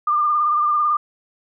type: tone with vibrato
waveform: sine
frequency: 1200 Hz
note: D6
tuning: 37 cents sharp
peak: -15 dBFS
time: 0.07-0.97 s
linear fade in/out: 5 ms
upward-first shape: sine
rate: 18 Hz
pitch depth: 33 cents each way
effects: none